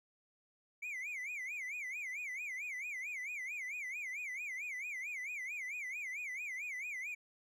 triangle tone with vibrato, 2223 Hz, C#7, 4 cents sharp, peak -38 dBFS, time 0.82-7.15 s, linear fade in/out 10 ms, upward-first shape sine, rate 4.5 Hz, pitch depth 200 cents each way, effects none

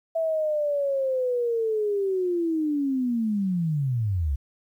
sine linear sweep, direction down, 659.3 to 64 Hz, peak -22 dBFS, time 0.15-4.36 s, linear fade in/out 10 ms, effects 10-bit

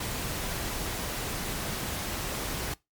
pink noise, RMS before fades -33 dBFS, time 0-2.74 s, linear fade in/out 5 ms, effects noise-tail reverb RT60 0.2 s tail -22 dB re dry + MP3 96 kbps

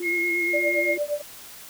sine tone with vibrato, 344.6 Hz, F4, 23 cents flat, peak -28 dBFS, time 0-0.98 s, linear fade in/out 5 ms, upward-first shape sine, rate 8.5 Hz, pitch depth 40 cents each way
sine tone with pitch glide, 2156 to 2141 Hz, C#7 to C7, -49 to +39 cents, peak -22 dBFS, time 0.02-0.98 s, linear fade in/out 50 ms, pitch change -12 cents, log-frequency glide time 0.39-0.66 s
sine tone with tremolo, 587.3 Hz, D5, in tune, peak -20 dBFS, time 0.53-1.22 s, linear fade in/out 10 ms, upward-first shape triangle, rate 8.7 Hz, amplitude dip 100%
effects white hiss -43 dBFS RMS until 1.69 s

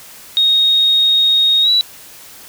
sine tone with pitch glide, 3734 to 3929 Hz, A#7 to B7, +2 to -10 cents, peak -9 dBFS, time 0.37-1.81 s, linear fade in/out 0 ms, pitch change +88 cents, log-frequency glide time 1.62-1.7 s, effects white hiss -38 dBFS RMS until 2.48 s

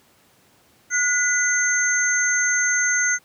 sine tone cluster, 1450 / 2004 / 6320 Hz, F#6 / B6 / G8, -35 / +25 / +13 cents, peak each -21 / -24 / -21 dBFS, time 0.9-3.19 s, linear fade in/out 50 ms, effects pink hiss -57 dBFS RMS until 3.24 s + high-pass 100 Hz 12 dB/octave

